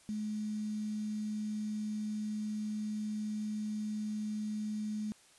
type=tone with quantisation; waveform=sine; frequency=212.7 Hz; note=G#3; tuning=42 cents sharp; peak=-34 dBFS; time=0.09-5.12 s; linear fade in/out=0 ms; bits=9; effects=white hiss -62 dBFS RMS until 5.38 s + resampled to 24000 Hz